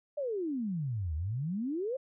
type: exponential two-way sweep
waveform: sine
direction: down then up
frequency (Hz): 609 to 73.6 to 551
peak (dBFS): -31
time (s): 0.17-1.97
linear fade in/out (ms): 10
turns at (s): 1.15
effects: none